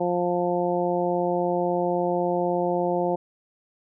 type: harmonic tone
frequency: 176.3 Hz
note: F3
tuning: 17 cents sharp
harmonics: 1 / 2 / 3 / 4 / 5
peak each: -30 / -26 / -26 / -28 / -31 dBFS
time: 0-3.16 s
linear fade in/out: 10 ms
effects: none